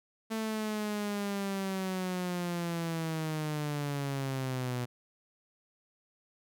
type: linear sweep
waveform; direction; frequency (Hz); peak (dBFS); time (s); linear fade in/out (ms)
sawtooth; down; 222.9 to 122; -28; 0.3-4.86; 20
effects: none